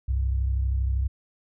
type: tone pair together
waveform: sine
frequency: 65.5 / 98.14 Hz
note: C2 / G2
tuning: +2 / +2 cents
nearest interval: perfect fifth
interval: 700 cents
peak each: -22 / -31 dBFS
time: 0.08-1.08 s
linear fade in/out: 10 ms
effects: none

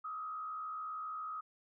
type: tone with frequency modulation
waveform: sine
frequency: 1261 Hz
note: D#6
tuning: 23 cents sharp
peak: -39 dBFS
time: 0.04-1.41 s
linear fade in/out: 10 ms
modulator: 67.3 Hz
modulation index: 0.6
effects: none

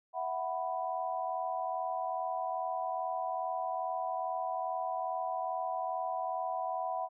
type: chord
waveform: sine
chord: E suspended second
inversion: none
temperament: just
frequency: 659.3 / 741.7 / 988.9 Hz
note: E5 / F#5 / B5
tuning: 0 / +4 / +2 cents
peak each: -38 / -35 / -38 dBFS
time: 0.13-7.09 s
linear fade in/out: 50 ms
effects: none

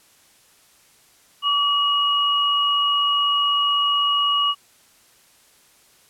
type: tone pair together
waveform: sine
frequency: 1147 / 2895 Hz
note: D6 / F#7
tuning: -41 / -38 cents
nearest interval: octave + major third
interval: 1603 cents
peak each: -20 / -19 dBFS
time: 1.42-4.55 s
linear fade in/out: 50 ms
effects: white hiss -55 dBFS RMS until 6.09 s + low-pass 12000 Hz 12 dB/octave

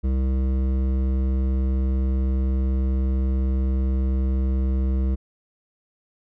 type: tone with hard clipping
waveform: sine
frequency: 65.41 Hz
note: C2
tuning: in tune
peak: -21 dBFS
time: 0.03-5.16 s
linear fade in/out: 20 ms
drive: 12 dB
effects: none

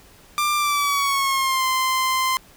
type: tone with pitch glide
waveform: sawtooth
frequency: 1188 to 1040.2 Hz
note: D6 to C6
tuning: +20 to -10 cents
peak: -15 dBFS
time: 0.38-2.37 s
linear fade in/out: 0 ms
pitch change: -230 cents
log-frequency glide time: 0.56-1.66 s
effects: pink hiss -50 dBFS RMS until 2.56 s

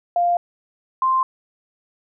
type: tone pair in turn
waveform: sine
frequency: 698.5 / 1046.6 Hz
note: F5 / C6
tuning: 0 / 0 cents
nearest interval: perfect fifth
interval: 700 cents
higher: second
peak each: -15 dBFS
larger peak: neither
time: 0.16-0.37 / 1.02-1.23 s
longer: neither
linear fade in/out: 2 ms
effects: none

